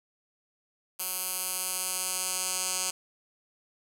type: tone with band-pass filter sweep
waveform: 10% pulse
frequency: 185 Hz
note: F#3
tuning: in tune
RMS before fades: -32 dBFS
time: 0.99-2.91 s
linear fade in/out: 10 ms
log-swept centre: 12000 to 7900 Hz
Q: 1.7
effects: none